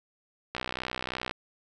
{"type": "click train", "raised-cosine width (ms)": 0.3, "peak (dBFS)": -16, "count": 49, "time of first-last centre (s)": [0.55, 1.311], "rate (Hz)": 63.1, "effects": []}